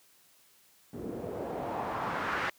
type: noise with low-pass filter sweep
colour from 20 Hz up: white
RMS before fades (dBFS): -35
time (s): 0.93-2.5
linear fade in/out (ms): 5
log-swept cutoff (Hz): 310 to 1800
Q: 1.8
effects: white hiss -63 dBFS RMS until 2.58 s + high-pass 80 Hz 12 dB/octave